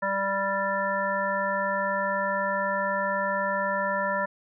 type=harmonic tone; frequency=196 Hz; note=G3; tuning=in tune; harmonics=1 / 3 / 5 / 7 / 9; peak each=-36 / -29 / -29 / -33 / -30 dBFS; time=0.02-4.26 s; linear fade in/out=10 ms; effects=none